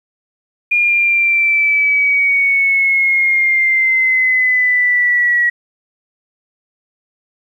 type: exponential sweep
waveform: sine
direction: down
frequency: 2426 to 1916 Hz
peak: -10 dBFS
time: 0.71-5.5 s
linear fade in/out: 10 ms
effects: 8-bit